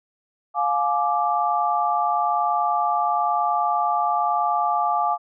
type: chord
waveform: sine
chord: D diminished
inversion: first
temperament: just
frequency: 704.8 / 845.8 / 1174.7 Hz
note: F5 / Ab5 / D6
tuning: +16 / +31 / 0 cents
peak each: -23 dBFS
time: 0.54-5.18 s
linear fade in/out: 50 ms
effects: none